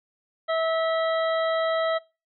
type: harmonic tone with a mistuned harmonic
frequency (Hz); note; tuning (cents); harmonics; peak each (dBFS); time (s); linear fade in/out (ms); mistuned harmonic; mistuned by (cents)
650; E5; -24; 1 / 2 / 3 / 5 / 6; -23 / -29 / -33 / -37 / -39; 0.48-1.99; 20; 5; -20
effects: noise-tail reverb RT60 0.3 s tail -24 dB re dry